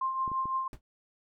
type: tone with tremolo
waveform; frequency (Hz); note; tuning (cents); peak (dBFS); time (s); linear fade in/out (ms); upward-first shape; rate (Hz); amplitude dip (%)
sine; 1054; C6; +12; -26; 0.01-0.68; 5; triangle; 5.9; 55
type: clicks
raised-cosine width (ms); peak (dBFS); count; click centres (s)
3; -30; 3; 0.278 / 0.317 / 0.456
type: noise with exponential decay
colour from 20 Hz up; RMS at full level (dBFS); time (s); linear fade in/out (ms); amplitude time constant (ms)
brown; -35; 0.73-0.81; 1; 16
effects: none